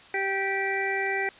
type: harmonic tone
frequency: 390.1 Hz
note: G4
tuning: 8 cents flat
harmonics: 1 / 2 / 4 / 5 / 6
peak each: -31 / -32 / -34 / -29 / -33 dBFS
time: 0.14-1.29 s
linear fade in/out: 2 ms
effects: white hiss -50 dBFS RMS until 1.39 s + resampled to 8000 Hz